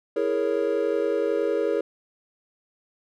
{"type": "chord", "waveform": "triangle", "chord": "A# half-diminished seventh", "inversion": "second", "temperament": "equal", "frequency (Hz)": [329.6, 415.3, 466.2, 554.4], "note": ["E4", "G#4", "A#4", "C#5"], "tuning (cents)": [0, 0, 0, 0], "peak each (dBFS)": [-28, -24, -24, -26], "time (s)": [0.16, 1.81], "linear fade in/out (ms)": 5, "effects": []}